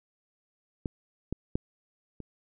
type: clicks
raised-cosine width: 3 ms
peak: -18 / -18 / -14 / -27 dBFS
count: 4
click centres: 0.858 / 1.326 / 1.555 / 2.203 s
effects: none